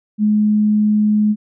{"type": "tone", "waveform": "sine", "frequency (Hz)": 211.3, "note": "G#3", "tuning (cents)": 30, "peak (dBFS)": -11, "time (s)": [0.18, 1.36], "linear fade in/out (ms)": 50, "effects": []}